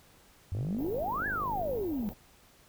sine exponential two-way sweep, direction up then down, 87.31 to 1743 to 193.4 Hz, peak -30 dBFS, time 0.52-2.09 s, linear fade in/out 0 ms, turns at 1.27 s
click train, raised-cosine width 2 ms, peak -29 dBFS, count 65, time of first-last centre 0.55-1.812 s, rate 50.7 Hz
pink band-stop noise, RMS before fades -44 dBFS, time 0.78-2.14 s, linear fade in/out 10 ms, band 940 to 13000 Hz, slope 96 dB/octave
effects pink hiss -60 dBFS RMS until 2.68 s

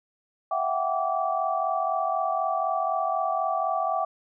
sine tone cluster, 660 / 735 / 779 / 1158 Hz, E5 / F#5 / G5 / D6, +2 / -12 / -11 / -25 cents, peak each -29 dBFS, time 0.51-4.05 s, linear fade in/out 5 ms, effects none

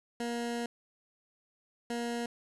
20% pulse tone pair in turn, 236.6 / 236.6 Hz, A#3 / A#3, +26 / +26 cents, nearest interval unison, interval 0 cents, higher neither, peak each -28 dBFS, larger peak neither, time 0.2-0.66 / 1.9-2.26 s, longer first, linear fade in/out 2 ms, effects resampled to 24000 Hz + 10-bit

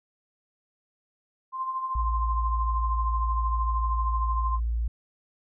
sine tone with tremolo, 1046.5 Hz, C6, in tune, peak -25 dBFS, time 1.52-4.6 s, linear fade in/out 50 ms, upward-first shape triangle, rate 13 Hz, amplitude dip 60%
sine tone, 57.4 Hz, A#1, 26 cents flat, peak -24 dBFS, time 1.95-4.88 s, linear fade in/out 5 ms
effects none

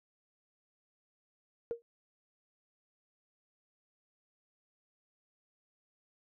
sine tone with exponential decay, 467.8 Hz, A#4, 6 cents sharp, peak -28 dBFS, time 1.71-1.82 s, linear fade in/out 0 ms, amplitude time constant 22 ms, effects tanh soft clip ceiling -26 dBFS

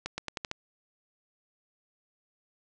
accelerating click train, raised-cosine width 0.2 ms, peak -16 dBFS, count 6, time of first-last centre 0.06-0.514 s, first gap 120 ms, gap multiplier 0.86, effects resampled to 22050 Hz + 9-bit

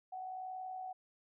sine tone with amplitude modulation, 747 Hz, F#5, 16 cents sharp, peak -39 dBFS, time 0.12-0.93 s, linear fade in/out 10 ms, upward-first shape sine, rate 61 Hz, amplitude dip 40%, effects none

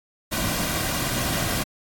pink noise with comb filter, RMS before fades -25 dBFS, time 0.31-1.64 s, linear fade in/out 20 ms, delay 2.3 ms, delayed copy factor -0.55, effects AAC 64 kbps

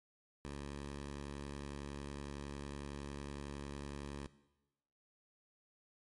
10% pulse tone, 70.9 Hz, C#2, 40 cents sharp, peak -35 dBFS, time 0.45-4.27 s, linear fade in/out 0 ms, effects noise-tail reverb RT60 1.0 s tail -17 dB re dry + MP3 48 kbps

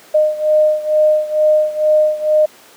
sine beating tone pair, 612 / 614.2 Hz, D#5 / D#5, -29 / -23 cents, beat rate 2.2 Hz, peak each -12 / -15 dBFS, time 0.14-2.46 s, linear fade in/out 10 ms, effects pink hiss -43 dBFS RMS until 2.76 s + high-pass 300 Hz 12 dB/octave

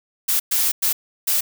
blue noise bursts at uneven times, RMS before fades -19 dBFS, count 4, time 0.28-0.4 / 0.51-0.72 / 0.82-0.93 / 1.27-1.41 s, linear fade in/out 10 ms, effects none

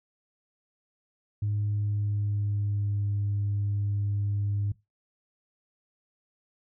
sine tone with pitch glide, 103.83 to 101.69 Hz, G#2 to G#2, 0 to -36 cents, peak -24 dBFS, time 1.42-4.72 s, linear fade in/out 5 ms, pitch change -36 cents, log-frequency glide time 1.61-3.09 s, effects noise-tail reverb RT60 0.2 s tail -19 dB re dry + tanh soft clip ceiling -22 dBFS

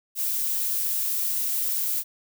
violet noise, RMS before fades -26 dBFS, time 0.15-2.04 s, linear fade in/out 50 ms, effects none

